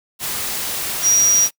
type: tone in noise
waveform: sine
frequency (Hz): 5750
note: F8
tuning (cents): +50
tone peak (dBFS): -10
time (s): 1.02-1.49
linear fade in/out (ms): 50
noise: white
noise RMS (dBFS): -24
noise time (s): 0.19-1.51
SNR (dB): +11
effects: noise-tail reverb RT60 0.1 s tail -25 dB re dry